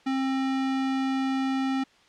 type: tone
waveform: square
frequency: 266.2 Hz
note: C4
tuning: 30 cents sharp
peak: -25 dBFS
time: 0.06-1.84 s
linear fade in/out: 10 ms
effects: white hiss -58 dBFS RMS until 2.08 s + low-pass 4000 Hz 12 dB/octave